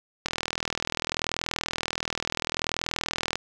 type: click train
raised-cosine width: 0.2 ms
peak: -9 dBFS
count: 127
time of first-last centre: 0.26-3.356 s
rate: 40.7 Hz
effects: none